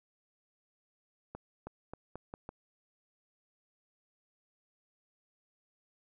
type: accelerating click train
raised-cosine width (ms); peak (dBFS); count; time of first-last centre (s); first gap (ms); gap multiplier
1; -28; 6; 1.35-2.491; 320; 0.83
effects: none